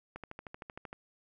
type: click train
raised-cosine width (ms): 0.5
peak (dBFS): -28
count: 11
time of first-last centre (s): 0.16-0.929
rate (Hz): 13
effects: none